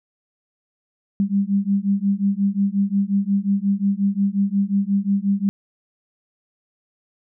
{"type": "beating tone pair", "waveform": "sine", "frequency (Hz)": [196, 201.6], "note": ["G3", "G3"], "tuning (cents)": [0, 49], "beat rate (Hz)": 5.6, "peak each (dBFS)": -20, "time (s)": [1.2, 5.49], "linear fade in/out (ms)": 0, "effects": []}